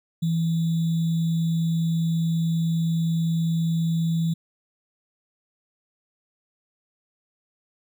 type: tone with sample-and-hold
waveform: sine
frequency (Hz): 164.81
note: E3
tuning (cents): 0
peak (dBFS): -20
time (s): 0.22-4.34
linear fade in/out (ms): 10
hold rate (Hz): 3675
effects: none